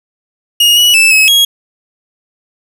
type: tone with pitch steps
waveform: 40% pulse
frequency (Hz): 2863 / 2930 / 2637 / 2568 / 3300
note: F7 / F#7 / E7 / E7 / G#7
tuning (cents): +42 / -18 / 0 / -46 / -12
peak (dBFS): -4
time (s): 0.6-1.45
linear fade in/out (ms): 5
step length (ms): 170
effects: none

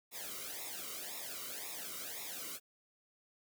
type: noise with flanger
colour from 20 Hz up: white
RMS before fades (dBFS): -44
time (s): 0.11-2.6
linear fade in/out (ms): 50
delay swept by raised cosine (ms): 0.65 to 1.19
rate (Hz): 1.9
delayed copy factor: -0.9
effects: none

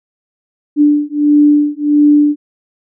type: beating tone pair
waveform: sine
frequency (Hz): 293.7 / 295.2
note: D4 / D4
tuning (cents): 0 / +9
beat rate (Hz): 1.5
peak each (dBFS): -10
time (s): 0.76-2.36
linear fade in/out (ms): 50
effects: none

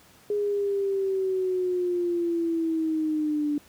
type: linear sweep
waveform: sine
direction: down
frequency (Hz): 415.3 to 291.7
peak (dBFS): -23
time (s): 0.3-3.58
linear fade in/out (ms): 2
effects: pink hiss -55 dBFS RMS until 3.68 s + high-pass 80 Hz 12 dB/octave

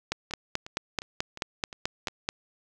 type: two click trains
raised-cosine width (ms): 0.2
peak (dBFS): -23 / -10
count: 6 / 11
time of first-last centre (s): 0.31-2.083 / 0.12-2.289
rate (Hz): 2.82 / 4.61
effects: none

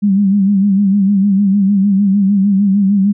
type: tone with vibrato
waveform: sine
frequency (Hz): 198.2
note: G3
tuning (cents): +19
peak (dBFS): -8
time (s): 0.02-3.13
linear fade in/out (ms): 20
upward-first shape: sine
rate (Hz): 6.6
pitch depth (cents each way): 71
effects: none

